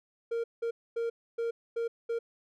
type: tone bursts at uneven times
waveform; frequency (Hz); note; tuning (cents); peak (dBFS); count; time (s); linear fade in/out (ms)
triangle; 464; A#4; -8; -27; 6; 0.31-0.44 / 0.62-0.71 / 0.96-1.1 / 1.38-1.51 / 1.76-1.88 / 2.09-2.19; 10
effects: none